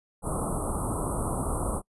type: band-stop noise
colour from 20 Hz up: pink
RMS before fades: -29 dBFS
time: 0.22-1.82 s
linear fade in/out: 50 ms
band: 1300 to 8400 Hz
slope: 96 dB/octave
effects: noise-tail reverb RT60 0.1 s tail -24 dB re dry + resampled to 24000 Hz